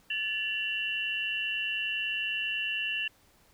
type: tone cluster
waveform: sine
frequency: 1736 / 2735 / 2943 Hz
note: A6 / F7 / F#7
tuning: -24 / -37 / -10 cents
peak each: -37 / -31 / -35 dBFS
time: 0.1-3.08 s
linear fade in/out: 5 ms
effects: pink hiss -63 dBFS RMS until 3.53 s